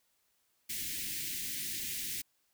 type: band-stop noise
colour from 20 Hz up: white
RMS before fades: -38 dBFS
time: 0.69-2.22 s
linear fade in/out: 10 ms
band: 360 to 1800 Hz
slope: 48 dB/octave
effects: white hiss -75 dBFS RMS until 2.53 s